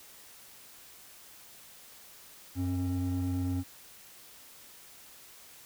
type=tone pair together; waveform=triangle; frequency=92.67 / 269 Hz; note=F#2 / C4; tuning=+3 / +48 cents; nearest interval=octave + tritone; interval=1845 cents; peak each=-28 / -29 dBFS; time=2.55-3.64 s; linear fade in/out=50 ms; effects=tanh soft clip ceiling -23 dBFS + white hiss -53 dBFS RMS until 5.65 s